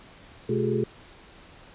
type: tone cluster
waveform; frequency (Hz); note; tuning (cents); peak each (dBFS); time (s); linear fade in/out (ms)
sine; 125.9 / 215.7 / 357.1 / 401.3 / 427.4; B2 / A3 / F4 / G4 / G#4; +34 / -34 / +39 / +41 / +50; -29; 0.49-0.84; 5
effects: pink hiss -50 dBFS RMS until 1.74 s + resampled to 8000 Hz